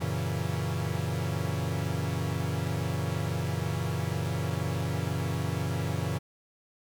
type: chord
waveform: 45% pulse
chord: F# dominant seventh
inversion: none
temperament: equal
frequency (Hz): 92.5 / 116.54 / 138.59 / 164.81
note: F#2 / A#2 / C#3 / E3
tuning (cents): 0 / 0 / 0 / 0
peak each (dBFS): -34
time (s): 0-6.19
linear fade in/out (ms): 20
effects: none